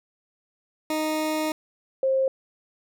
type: tone pair in turn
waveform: 20% pulse / sine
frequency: 310.5 / 531.3 Hz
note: D#4 / C5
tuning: -3 / +26 cents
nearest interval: major sixth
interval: 929 cents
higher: second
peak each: -19 dBFS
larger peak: neither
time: 0.9-1.52 / 2.03-2.28 s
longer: first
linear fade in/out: 2 ms
effects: none